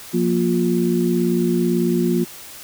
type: tone cluster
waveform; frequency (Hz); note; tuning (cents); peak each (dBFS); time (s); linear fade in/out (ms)
sine; 176.5 / 234.5 / 352.6; F3 / A#3 / F4; +19 / +11 / +17; -20; 0.13-2.25; 20
effects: white hiss -38 dBFS RMS until 2.63 s